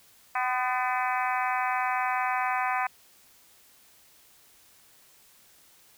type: harmonic tone with a mistuned harmonic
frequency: 253 Hz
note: B3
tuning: 42 cents sharp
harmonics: 3 / 4 / 5 / 6 / 7 / 8 / 9 / 10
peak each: -29 / -31 / -33 / -35 / -36 / -37 / -38 / -39 dBFS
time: 0.35-2.87 s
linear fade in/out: 5 ms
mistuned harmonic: 5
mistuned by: -40 cents
effects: white hiss -58 dBFS RMS until 5.97 s

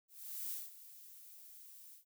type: noise with ADSR envelope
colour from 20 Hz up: violet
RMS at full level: -41 dBFS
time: 0.08-2.05 s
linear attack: 430 ms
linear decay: 190 ms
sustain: -15 dB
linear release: 120 ms
effects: none

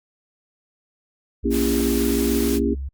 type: tone with pitch glide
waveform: sine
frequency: 61.2 to 67.91 Hz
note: B1 to C#2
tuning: -15 to -35 cents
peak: -26 dBFS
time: 1.43-2.89 s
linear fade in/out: 10 ms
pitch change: +180 cents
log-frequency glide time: 2.19-2.74 s
type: chord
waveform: sine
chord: A# diminished seventh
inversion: none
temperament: just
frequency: 233.1 / 279.7 / 335.6 / 402.8 Hz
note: A#3 / C#4 / E4 / G4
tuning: 0 / +16 / +31 / +47 cents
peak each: -23 / -23 / -26 / -24 dBFS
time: 1.44-2.75 s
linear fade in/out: 20 ms
type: high-pass noise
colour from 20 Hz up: white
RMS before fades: -30 dBFS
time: 1.5-2.6 s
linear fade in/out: 50 ms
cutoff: 340 Hz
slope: 96 dB/octave
effects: Opus 48 kbps

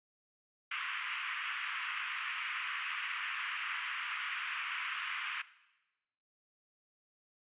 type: band-pass noise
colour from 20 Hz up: white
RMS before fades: -39 dBFS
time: 0.71-5.42 s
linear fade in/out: 5 ms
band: 1100 to 2900 Hz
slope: 48 dB/octave
effects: noise-tail reverb RT60 1.0 s tail -17 dB re dry + resampled to 8000 Hz

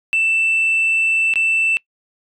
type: tone with dropouts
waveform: sine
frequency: 2661 Hz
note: E7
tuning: 16 cents sharp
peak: -12 dBFS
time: 0.13-1.77 s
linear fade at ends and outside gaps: 0 ms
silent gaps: 1.338-1.357 s
effects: noise-tail reverb RT60 0.1 s tail -24 dB re dry + tanh soft clip ceiling -11 dBFS

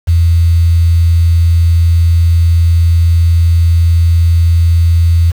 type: tone with quantisation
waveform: sine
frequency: 84.1 Hz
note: E2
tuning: 35 cents sharp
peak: -5 dBFS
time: 0.07-5.32 s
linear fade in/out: 20 ms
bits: 5
effects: none

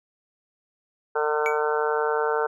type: harmonic tone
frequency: 150.9 Hz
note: D3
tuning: 47 cents sharp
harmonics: 3 / 4 / 5 / 6 / 7 / 8 / 9 / 10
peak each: -24 / -32 / -32 / -29 / -36 / -36 / -30 / -32 dBFS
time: 1.15-2.47 s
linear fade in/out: 10 ms
type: tone with exponential decay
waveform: triangle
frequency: 2272 Hz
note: C#7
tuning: 42 cents sharp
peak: -20 dBFS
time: 1.46-1.61 s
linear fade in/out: 0 ms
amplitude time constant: 32 ms
effects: none

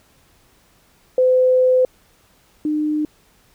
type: tone pair in turn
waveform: sine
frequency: 510 / 303.2 Hz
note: C5 / D#4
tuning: -44 / -45 cents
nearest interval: major sixth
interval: 901 cents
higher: first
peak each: -11 / -17 dBFS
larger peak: first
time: 1.18-1.85 / 2.65-3.05 s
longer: first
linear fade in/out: 2 ms
effects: pink hiss -56 dBFS RMS until 3.54 s

